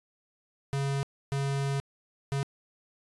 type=tone bursts at uneven times; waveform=square; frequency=138.59 Hz; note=C#3; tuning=in tune; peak=-28 dBFS; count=3; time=0.73-1.03 / 1.32-1.8 / 2.32-2.43 s; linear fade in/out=0 ms; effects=resampled to 24000 Hz